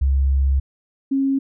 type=tone pair in turn; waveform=sine; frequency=67.9 / 271.6 Hz; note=C#2 / C#4; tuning=-35 / -35 cents; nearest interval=2 octaves; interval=2400 cents; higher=second; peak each=-14 / -16 dBFS; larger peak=first; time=0.01-0.6 / 1.11-1.39 s; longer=first; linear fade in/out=10 ms; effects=none